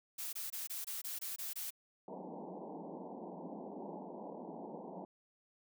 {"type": "noise bursts", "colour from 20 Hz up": "blue", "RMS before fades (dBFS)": -42, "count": 9, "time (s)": [0.18, 1.706], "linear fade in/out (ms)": 10, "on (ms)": 150, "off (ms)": 22}
{"type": "band-pass noise", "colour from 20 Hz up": "pink", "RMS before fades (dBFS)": -47, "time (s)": [2.08, 5.05], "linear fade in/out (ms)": 2, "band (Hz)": [170, 960], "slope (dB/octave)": 96}
{"effects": []}